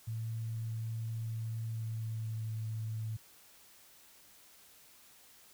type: tone with pitch glide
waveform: sine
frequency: 112.7 to 110.38 Hz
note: A2 to A2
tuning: +42 to +6 cents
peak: -35 dBFS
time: 0.07-3.17 s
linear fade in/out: 10 ms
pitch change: -36 cents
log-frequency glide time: 1.58-2.58 s
effects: white hiss -60 dBFS RMS until 5.53 s